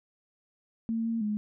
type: tone with pitch steps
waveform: sine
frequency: 226.6 / 228.4 / 210.5 Hz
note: A#3 / A#3 / G#3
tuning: -49 / -35 / +24 cents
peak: -27 dBFS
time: 0.89-1.37 s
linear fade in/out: 0 ms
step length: 160 ms
effects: none